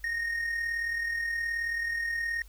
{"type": "tone with amplitude modulation", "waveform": "triangle", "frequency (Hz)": 1854, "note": "A#6", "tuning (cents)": -10, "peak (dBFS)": -25, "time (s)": [0.04, 2.42], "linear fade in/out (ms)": 2, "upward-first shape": "sine", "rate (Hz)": 38.8, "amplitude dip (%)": 45, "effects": ["added 50 Hz sine -48 dBFS peak until 2.48 s", "white hiss -61 dBFS RMS until 2.48 s"]}